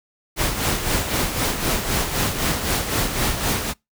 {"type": "noise with tremolo", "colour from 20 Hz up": "pink", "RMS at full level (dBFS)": -20, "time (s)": [0.36, 3.74], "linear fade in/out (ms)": 50, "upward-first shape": "sine", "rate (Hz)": 3.9, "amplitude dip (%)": 55, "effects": ["noise-tail reverb RT60 0.2 s tail -26 dB re dry"]}